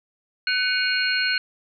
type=tone cluster; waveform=sine; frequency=1505 / 2229 / 2465 / 2838 / 4253 Hz; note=F#6 / C#7 / D#7 / F7 / C8; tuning=+29 / +9 / -17 / +27 / +27 cents; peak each=-23 / -29 / -30 / -30 / -25 dBFS; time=0.47-1.38 s; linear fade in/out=2 ms; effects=none